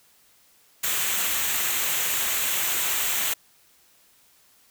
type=noise with comb filter; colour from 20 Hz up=white; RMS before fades=-25 dBFS; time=0.83-3.34 s; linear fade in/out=10 ms; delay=0.2 ms; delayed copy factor=-0.55; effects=white hiss -59 dBFS RMS until 4.7 s